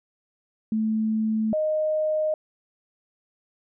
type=tone pair in turn; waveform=sine; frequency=218.8 / 618.9 Hz; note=A3 / D#5; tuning=-9 / -9 cents; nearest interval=octave + tritone; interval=1800 cents; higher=second; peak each=-21 dBFS; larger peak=neither; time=0.72-1.53 / 1.53-2.34 s; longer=neither; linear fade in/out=2 ms; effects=none